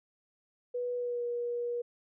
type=tone with pitch glide; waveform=sine; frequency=490 to 479.4 Hz; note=B4 to A#4; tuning=-14 to +48 cents; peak=-31 dBFS; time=0.74-1.82 s; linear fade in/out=10 ms; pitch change=-38 cents; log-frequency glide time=0.96-1.24 s; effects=none